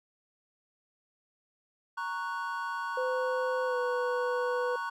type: chord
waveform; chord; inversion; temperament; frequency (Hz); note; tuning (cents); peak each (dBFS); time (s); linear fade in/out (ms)
triangle; F# major; first; equal; 932.3 / 1108.7 / 1480; A#5 / C#6 / F#6; 0 / 0 / 0; -35; 1.97-4.9; 10
type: tone with pitch glide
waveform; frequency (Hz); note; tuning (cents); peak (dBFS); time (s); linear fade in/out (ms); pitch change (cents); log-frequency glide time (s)
sine; 510 to 494.3; C5 to B4; -44 to +1; -29; 2.97-4.76; 5; -55; 3.66-3.77
effects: none